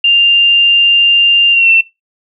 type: tone with pitch glide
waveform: sine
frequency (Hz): 2794 to 2691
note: F7 to E7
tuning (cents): 0 to +35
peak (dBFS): -5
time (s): 0.04-1.81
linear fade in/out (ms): 5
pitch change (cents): -65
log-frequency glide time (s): 1.51-1.7
effects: noise-tail reverb RT60 0.2 s tail -18 dB re dry